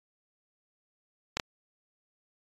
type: clicks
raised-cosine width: 0.2 ms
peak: -11 dBFS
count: 2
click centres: 1.37 / 1.398 s
effects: AAC 32 kbps